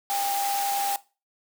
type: tone in noise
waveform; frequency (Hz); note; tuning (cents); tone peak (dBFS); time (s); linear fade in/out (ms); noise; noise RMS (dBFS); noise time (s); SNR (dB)
sine; 799; G5; +33; -25; 0.1-0.96; 0; white; -31; 0.1-0.96; +3
effects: noise-tail reverb RT60 0.3 s tail -19 dB re dry + high-pass 400 Hz 12 dB/octave